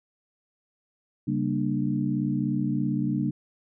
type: tone cluster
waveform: sine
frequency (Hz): 137.9 / 196 / 233.7 / 297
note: C#3 / G3 / A#3 / D4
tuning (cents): -9 / 0 / +5 / +20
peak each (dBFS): -29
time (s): 1.27-3.31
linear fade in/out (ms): 10
effects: none